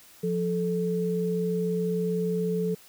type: tone pair together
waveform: sine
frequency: 176.23 / 436.7 Hz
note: F3 / A4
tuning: +16 / -13 cents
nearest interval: octave + major third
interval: 1571 cents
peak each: -27 dBFS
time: 0.23-2.75 s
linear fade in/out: 10 ms
effects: white hiss -53 dBFS RMS until 2.88 s